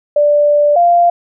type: tone pair in turn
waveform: sine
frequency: 587.3 / 694.3 Hz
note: D5 / F5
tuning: 0 / -10 cents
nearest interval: minor third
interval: 290 cents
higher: second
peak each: -7 / -6 dBFS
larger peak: second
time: 0.16-0.76 / 0.76-1.1 s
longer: first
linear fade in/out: 5 ms
effects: none